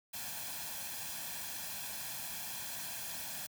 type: noise with comb filter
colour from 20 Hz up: white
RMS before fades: -42 dBFS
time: 0.13-3.47 s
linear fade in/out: 10 ms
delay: 1.2 ms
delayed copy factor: +0.65
effects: high-pass 80 Hz 12 dB/octave